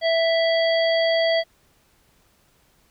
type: harmonic tone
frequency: 659.3 Hz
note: E5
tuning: in tune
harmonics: 1 / 3 / 5 / 7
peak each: -18 / -26 / -28 / -30 dBFS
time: 0.01-1.44 s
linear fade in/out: 50 ms
effects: pink hiss -61 dBFS RMS until 2.9 s